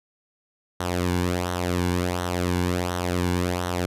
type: tone with flanger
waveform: sawtooth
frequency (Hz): 89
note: F2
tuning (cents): +33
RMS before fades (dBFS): -25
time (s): 0.8-3.86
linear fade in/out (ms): 5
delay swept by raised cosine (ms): 0.41 to 1.61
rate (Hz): 1.4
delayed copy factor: -0.65
effects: resampled to 32000 Hz